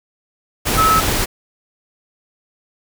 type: tone in noise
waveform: sine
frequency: 1297 Hz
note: E6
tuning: 28 cents flat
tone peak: -11 dBFS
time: 0.77-1.01 s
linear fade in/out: 20 ms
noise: pink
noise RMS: -18 dBFS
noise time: 0.65-1.26 s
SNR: +4 dB
effects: none